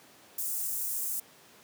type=high-pass noise; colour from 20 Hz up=white; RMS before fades=-33 dBFS; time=0.38-1.2 s; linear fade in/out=5 ms; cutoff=7400 Hz; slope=24 dB/octave; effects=pink hiss -56 dBFS RMS until 1.63 s + high-pass 200 Hz 12 dB/octave